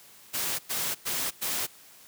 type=noise bursts; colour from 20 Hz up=white; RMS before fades=-30 dBFS; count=4; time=0.33-1.67 s; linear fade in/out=20 ms; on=260 ms; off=100 ms; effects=white hiss -53 dBFS RMS until 2.07 s + high-pass 80 Hz 12 dB/octave